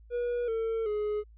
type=tone with pitch steps; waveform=triangle; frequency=482.6 / 450.3 / 420.1 Hz; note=B4 / A4 / G#4; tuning=-40 / +40 / +20 cents; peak=-26 dBFS; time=0.1-1.24 s; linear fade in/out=50 ms; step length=380 ms; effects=added 55 Hz sine -51 dBFS peak until 1.37 s + resampled to 8000 Hz